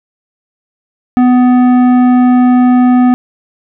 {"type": "tone with tanh clipping", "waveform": "sine", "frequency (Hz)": 249.3, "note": "B3", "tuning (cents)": 16, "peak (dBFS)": -6, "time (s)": [1.17, 3.14], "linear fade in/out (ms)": 0, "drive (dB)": 12, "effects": []}